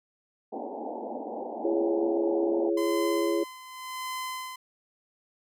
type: band-pass noise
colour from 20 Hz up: white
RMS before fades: -36 dBFS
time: 0.52-2.7 s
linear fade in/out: 10 ms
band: 220 to 880 Hz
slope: 96 dB/octave
type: chord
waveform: sine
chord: C# minor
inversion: first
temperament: equal with one note detuned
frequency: 338.1 / 415.3 / 554.4 Hz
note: E4 / G#4 / C#5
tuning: +44 / 0 / 0 cents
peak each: -26 / -29 / -31 dBFS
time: 1.64-3.44 s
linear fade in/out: 10 ms
type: tone with tremolo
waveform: sawtooth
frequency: 1026 Hz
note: C6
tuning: 34 cents flat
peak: -28 dBFS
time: 2.77-4.56 s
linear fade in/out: 5 ms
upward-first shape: sine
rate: 0.89 Hz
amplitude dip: 75%
effects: none